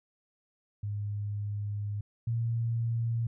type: tone pair in turn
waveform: sine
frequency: 103.1 / 115.73 Hz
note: G#2 / A#2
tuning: -12 / -12 cents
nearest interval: major second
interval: 200 cents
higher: second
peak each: -31 / -27 dBFS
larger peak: second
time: 0.83-2.01 / 2.27-3.27 s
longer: first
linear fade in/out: 5 ms
effects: none